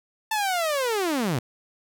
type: linear sweep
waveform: sawtooth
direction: down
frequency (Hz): 890 to 110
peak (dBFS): -19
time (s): 0.31-1.39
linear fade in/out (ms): 5
effects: none